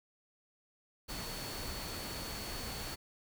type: tone in noise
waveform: sine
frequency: 4435 Hz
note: C#8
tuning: in tune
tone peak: -47 dBFS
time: 1.08-2.96 s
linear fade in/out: 20 ms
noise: pink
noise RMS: -42 dBFS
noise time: 1.08-2.96 s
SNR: -8 dB
effects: none